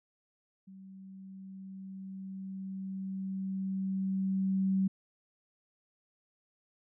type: tone with level ramp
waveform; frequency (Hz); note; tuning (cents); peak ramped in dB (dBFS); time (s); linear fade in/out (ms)
sine; 191.5; G3; -40; -48 to -25; 0.67-4.88; 10
effects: none